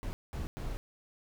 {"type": "noise bursts at uneven times", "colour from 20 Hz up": "brown", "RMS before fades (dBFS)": -37, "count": 3, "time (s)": [[0.03, 0.13], [0.33, 0.47], [0.57, 0.77]], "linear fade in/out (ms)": 0, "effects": []}